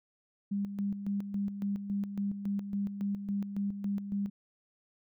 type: tone with tremolo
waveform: sine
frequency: 200.5 Hz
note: G3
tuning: 39 cents sharp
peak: -29 dBFS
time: 0.51-4.3 s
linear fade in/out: 10 ms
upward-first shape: square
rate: 3.6 Hz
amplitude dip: 60%
effects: none